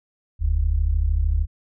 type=tone pair together; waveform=sine; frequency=43.13 / 76.3 Hz; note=F1 / D#2; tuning=-21 / -33 cents; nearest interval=minor seventh; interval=988 cents; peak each=-20 dBFS; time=0.39-1.47 s; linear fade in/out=50 ms; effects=none